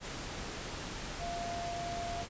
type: tone in noise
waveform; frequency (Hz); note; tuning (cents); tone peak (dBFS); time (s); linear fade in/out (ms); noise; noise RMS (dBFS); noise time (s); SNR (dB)
sine; 691; F5; -19; -37; 1.18-2.26; 50; pink; -41; 0-2.29; +1
effects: resampled to 16000 Hz